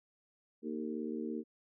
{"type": "harmonic tone with a mistuned harmonic", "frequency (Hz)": 77.78, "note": "D#2", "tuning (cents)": 0, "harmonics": [3, 4, 5, 6], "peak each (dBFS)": [-39, -41, -43, -45], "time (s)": [0.62, 1.44], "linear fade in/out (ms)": 50, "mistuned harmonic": 6, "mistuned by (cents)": -45, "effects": []}